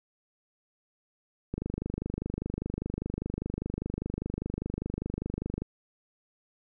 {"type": "click train", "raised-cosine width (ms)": 3, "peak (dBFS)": -19, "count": 103, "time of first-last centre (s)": [1.54, 5.62], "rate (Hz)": 25, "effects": []}